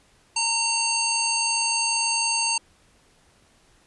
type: harmonic tone with a mistuned harmonic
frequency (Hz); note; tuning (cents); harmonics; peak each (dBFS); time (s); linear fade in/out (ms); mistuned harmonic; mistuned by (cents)
913; A#5; -36; 1 / 3 / 5 / 7 / 9; -28 / -27 / -26 / -29 / -28; 0.36-2.58; 5; 9; -16
effects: pink hiss -59 dBFS RMS until 3.86 s + resampled to 24000 Hz